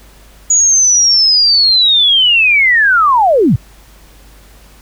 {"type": "linear sweep", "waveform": "sine", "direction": "down", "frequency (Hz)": [6850, 89.8], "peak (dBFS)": -6, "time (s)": [0.5, 3.56], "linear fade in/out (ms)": 5, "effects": ["added 50 Hz sine -40 dBFS peak until 4.81 s", "pink hiss -44 dBFS RMS until 4.81 s"]}